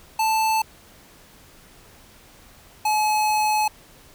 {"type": "tone pair in turn", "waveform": "square", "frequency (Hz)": [880, 853.5], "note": ["A5", "G#5"], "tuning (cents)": [0, 47], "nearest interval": "minor second", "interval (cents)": 53, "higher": "first", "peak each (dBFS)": -19, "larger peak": "neither", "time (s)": [[0.19, 0.62], [2.85, 3.68]], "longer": "second", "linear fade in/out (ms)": 5, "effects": ["pink hiss -50 dBFS RMS until 4.14 s"]}